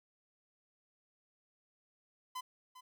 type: tone with echo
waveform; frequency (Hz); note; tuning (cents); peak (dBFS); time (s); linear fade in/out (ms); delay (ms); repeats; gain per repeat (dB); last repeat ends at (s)
45% pulse; 1015; B5; +47; -39; 2.35-2.41; 10; 400; 1; -13; 2.81
effects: none